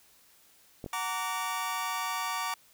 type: clicks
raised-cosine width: 2 ms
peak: -25 dBFS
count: 2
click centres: 0.842 / 0.862 s
type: chord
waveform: sawtooth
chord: Gb augmented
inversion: none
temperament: just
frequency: 740 / 925 / 1156.2 Hz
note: Gb5 / Bb5 / D6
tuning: 0 / -14 / -27 cents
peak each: -35 / -31 / -30 dBFS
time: 0.93-2.54 s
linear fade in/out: 2 ms
effects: white hiss -61 dBFS RMS until 2.73 s